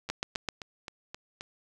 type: two click trains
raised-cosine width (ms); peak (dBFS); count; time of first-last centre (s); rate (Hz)
0.2; -13 / -22; 4 / 6; 0.1-0.488 / 0.09-1.409; 7.74 / 3.79
effects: none